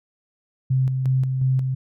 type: tone with tremolo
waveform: sine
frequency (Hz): 130.9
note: C3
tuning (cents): +1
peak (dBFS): -16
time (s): 0.7-1.75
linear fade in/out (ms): 10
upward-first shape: square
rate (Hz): 2.8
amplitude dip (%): 40
effects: none